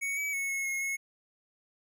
square tone with pitch steps, 2228 / 2284 / 2200 / 2182 / 2163 / 2181 Hz, C#7 / D7 / C#7 / C#7 / C#7 / C#7, +8 / -49 / -14 / -28 / -43 / -29 cents, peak -31 dBFS, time 0.01-0.97 s, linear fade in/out 20 ms, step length 160 ms, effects none

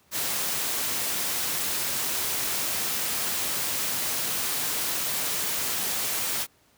white noise, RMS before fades -28 dBFS, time 0.11-6.47 s, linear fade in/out 50 ms, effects pink hiss -62 dBFS RMS until 6.77 s + high-pass 80 Hz 12 dB/octave

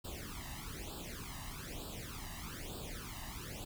pink noise with flanger, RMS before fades -45 dBFS, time 0.04-3.65 s, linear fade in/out 10 ms, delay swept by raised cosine 0.24 to 1.06 ms, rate 1.1 Hz, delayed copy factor +0.9, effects none

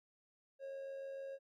triangle tone with amplitude modulation, 544 Hz, C#5, 33 cents flat, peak -40 dBFS, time 0.59-1.39 s, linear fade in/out 50 ms, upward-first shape sine, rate 86.6 Hz, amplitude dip 35%, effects none

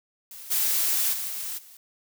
blue noise with level steps, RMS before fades -42 / -24 / -31 / -33 / -49 dBFS, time 0.31-1.77 s, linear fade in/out 2 ms, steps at 0.5 / 1.12 / 1.27 / 1.57 s, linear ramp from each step 20 ms, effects none

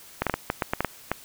clicks, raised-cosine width 0.5 ms, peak -8 dBFS, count 10, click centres 0.22 / 0.267 / 0.297 / 0.34 / 0.501 / 0.622 / 0.735 / 0.806 / 0.847 / 1.116 s, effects white hiss -48 dBFS RMS until 1.24 s

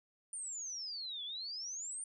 sine exponential two-way sweep, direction down then up, 9160 to 3334 to 9160 Hz, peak -40 dBFS, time 0.33-2.04 s, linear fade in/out 2 ms, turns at 1.24 s, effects none

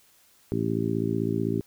harmonic tone, 55.8 Hz, A1, 25 cents sharp, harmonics 2 / 3 / 4 / 5 / 6 / 7, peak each -31 / -31 / -31 / -31 / -31 / -31 dBFS, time 0.52-1.61 s, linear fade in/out 0 ms, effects white hiss -60 dBFS RMS until 1.66 s

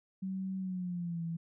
sine tone with pitch glide, 190 to 166.36 Hz, F#3 to E3, +46 to +16 cents, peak -34 dBFS, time 0.22-1.37 s, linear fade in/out 10 ms, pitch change -230 cents, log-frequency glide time 0.58-1.23 s, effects none

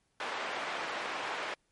pink band-pass noise, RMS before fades -37 dBFS, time 0.2-1.54 s, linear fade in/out 2 ms, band 630 to 2500 Hz, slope 12 dB/octave, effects pink hiss -75 dBFS RMS until 1.71 s + MP3 48 kbps

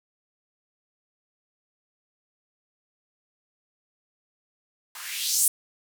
violet noise with band-pass filter sweep, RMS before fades -26 dBFS, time 4.95-5.48 s, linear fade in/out 2 ms, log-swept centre 1000 to 10000 Hz, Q 2.4, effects none

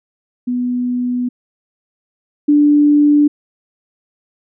sine tone pair in turn, 246.9 / 293.6 Hz, B3 / D4, 0 / 0 cents, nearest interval minor third, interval 300 cents, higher second, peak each -15 / -7 dBFS, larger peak second, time 0.47-1.29 / 2.48-3.28 s, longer first, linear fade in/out 10 ms, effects none

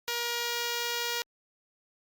5% pulse tone, 474.9 Hz, A#4, 32 cents sharp, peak -18 dBFS, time 0.08-1.22 s, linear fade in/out 0 ms, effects Opus 48 kbps

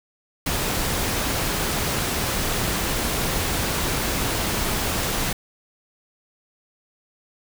pink noise, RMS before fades -24 dBFS, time 0.46-5.33 s, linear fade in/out 5 ms, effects none

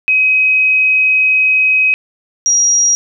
sine tone pair in turn, 2532 / 5714 Hz, D#7 / F8, +30 / +39 cents, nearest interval octave + major second, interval 1409 cents, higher second, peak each -8 dBFS, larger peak neither, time 0.08-1.94 / 2.46-2.95 s, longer first, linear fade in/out 0 ms, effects none

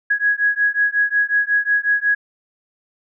sine beating tone pair, 1661.2 / 1666.7 Hz, G#6 / G#6, 0 / +6 cents, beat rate 5.5 Hz, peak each -18 dBFS, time 0.1-2.15 s, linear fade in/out 10 ms, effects none

